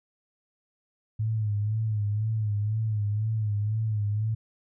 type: tone with vibrato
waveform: sine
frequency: 106.9 Hz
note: A2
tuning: 49 cents flat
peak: -24 dBFS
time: 1.19-4.35 s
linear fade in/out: 10 ms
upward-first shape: sine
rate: 2 Hz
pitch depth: 67 cents each way
effects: none